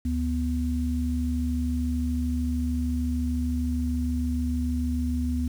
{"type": "tone pair together", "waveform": "sine", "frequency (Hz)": [73.4, 246.9], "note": ["D2", "B3"], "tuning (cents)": [0, 0], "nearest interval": "octave + major sixth", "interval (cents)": 2100, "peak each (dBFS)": [-26, -27], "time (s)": [0.05, 5.48], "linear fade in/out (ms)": 5, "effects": ["8-bit"]}